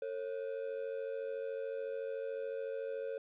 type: ring-modulated tone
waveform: triangle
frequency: 497.8 Hz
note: B4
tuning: 14 cents sharp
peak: -32 dBFS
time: 0.02-3.18 s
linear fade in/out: 2 ms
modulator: 46.9 Hz
effects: resampled to 8000 Hz + 12-bit